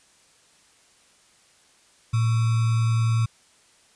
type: tone with sample-and-hold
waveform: sine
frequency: 113.8 Hz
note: A#2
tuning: 41 cents flat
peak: -18 dBFS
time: 2.13-3.26 s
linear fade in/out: 10 ms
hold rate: 1225 Hz
effects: white hiss -58 dBFS RMS until 3.95 s + resampled to 22050 Hz